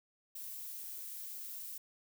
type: noise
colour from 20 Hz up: violet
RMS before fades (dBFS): -45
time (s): 0.35-1.78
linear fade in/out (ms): 5
effects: none